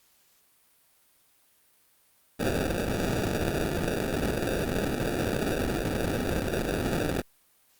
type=noise with sample-and-hold; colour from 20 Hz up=violet; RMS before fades=-28 dBFS; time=2.39-7.22 s; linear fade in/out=10 ms; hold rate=1050 Hz; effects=white hiss -64 dBFS RMS until 7.79 s + Opus 48 kbps